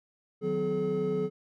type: tone cluster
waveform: triangle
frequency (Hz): 154.7 / 184.4 / 252.9 / 427.3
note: D#3 / F#3 / B3 / G#4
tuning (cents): -10 / -6 / +41 / +49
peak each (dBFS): -35 / -31 / -35 / -26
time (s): 0.41-1.3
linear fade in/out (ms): 50
effects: tanh soft clip ceiling -15 dBFS